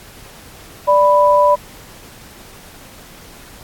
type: tone pair together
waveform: sine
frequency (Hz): 587.3 / 989.4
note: D5 / B5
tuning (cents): 0 / +3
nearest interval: major sixth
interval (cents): 903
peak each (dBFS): -11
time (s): 0.87-1.56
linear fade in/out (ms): 20
effects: pink hiss -40 dBFS RMS until 3.63 s + AAC 64 kbps